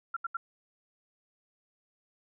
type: tone bursts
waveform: sine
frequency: 1368 Hz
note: F6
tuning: 36 cents flat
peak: -30 dBFS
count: 3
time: 0.14-0.37 s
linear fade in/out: 5 ms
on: 26 ms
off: 76 ms
effects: none